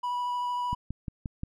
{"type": "tone with vibrato", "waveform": "triangle", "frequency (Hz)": 980, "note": "B5", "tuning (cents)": -14, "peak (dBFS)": -26, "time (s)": [0.03, 0.75], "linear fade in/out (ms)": 10, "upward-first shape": "sine", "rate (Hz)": 13, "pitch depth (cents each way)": 9}
{"type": "click train", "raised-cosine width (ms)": 5, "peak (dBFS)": -21, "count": 5, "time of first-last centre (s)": [0.73, 1.434], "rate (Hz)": 5.68}
{"effects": []}